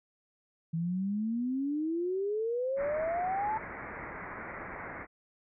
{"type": "exponential sweep", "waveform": "sine", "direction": "up", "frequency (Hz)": [160.8, 890], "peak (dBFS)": -29, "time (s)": [0.73, 3.58], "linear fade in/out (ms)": 10}
{"type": "low-pass noise", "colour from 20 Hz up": "white", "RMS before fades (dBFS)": -42, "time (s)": [2.76, 5.07], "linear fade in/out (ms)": 50, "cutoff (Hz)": 2200, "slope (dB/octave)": 96}
{"effects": []}